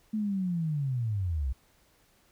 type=linear sweep; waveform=sine; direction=down; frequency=220 to 59.6 Hz; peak=-27 dBFS; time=0.13-1.53 s; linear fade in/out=10 ms; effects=pink hiss -65 dBFS RMS until 2.31 s